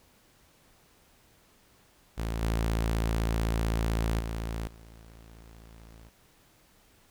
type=tone with level steps; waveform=sawtooth; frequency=55.8 Hz; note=A1; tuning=25 cents sharp; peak=-26 / -22 / -28 / -45 dBFS; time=2.17-6.1 s; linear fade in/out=20 ms; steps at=2.42 / 4.2 / 4.67 s; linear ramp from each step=2 ms; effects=pink hiss -62 dBFS RMS until 7.1 s

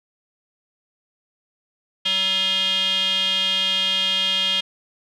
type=tone with band-pass filter; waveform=square; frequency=190.1 Hz; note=F#3; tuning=47 cents sharp; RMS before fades=-21 dBFS; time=2.05-4.61 s; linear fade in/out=10 ms; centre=3200 Hz; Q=9.7; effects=none

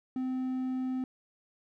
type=tone; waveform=triangle; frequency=257.7 Hz; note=C4; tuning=26 cents flat; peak=-28 dBFS; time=0.16-1.04 s; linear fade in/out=2 ms; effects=none

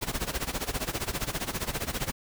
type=noise with tremolo; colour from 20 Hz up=pink; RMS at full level=-29 dBFS; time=0.01-2.12 s; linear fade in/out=20 ms; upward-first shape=sine; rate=15 Hz; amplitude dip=85%; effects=none

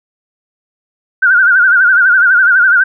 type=tone with vibrato; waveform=sine; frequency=1480 Hz; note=F#6; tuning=in tune; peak=-5 dBFS; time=1.22-2.84 s; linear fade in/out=10 ms; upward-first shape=sine; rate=12 Hz; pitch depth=98 cents each way; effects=none

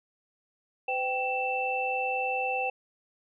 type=tone cluster; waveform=sine; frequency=509 / 779 / 2662 Hz; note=C5 / G5 / E7; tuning=-48 / -11 / +16 cents; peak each=-33 / -30 / -31 dBFS; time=0.88-2.7 s; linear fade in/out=5 ms; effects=none

